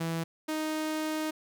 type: tone pair in turn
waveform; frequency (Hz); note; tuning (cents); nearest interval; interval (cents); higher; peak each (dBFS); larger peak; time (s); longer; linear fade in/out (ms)
sawtooth; 164.81 / 311.1; E3 / D#4; 0 / 0; major seventh; 1100; second; -26; neither; 0-0.24 / 0.48-1.31; second; 10
effects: none